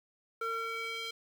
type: tone with band-pass filter sweep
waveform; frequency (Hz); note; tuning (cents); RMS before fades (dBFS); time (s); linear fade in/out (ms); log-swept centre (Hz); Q
square; 454.9; A#4; -42; -37; 0.41-1.11; 5; 1200 to 3400; 2.2
effects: 9-bit